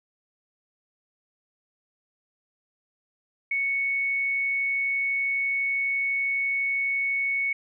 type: tone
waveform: sine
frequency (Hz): 2217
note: C#7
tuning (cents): 0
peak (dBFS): -23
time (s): 3.51-7.53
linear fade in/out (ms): 5
effects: none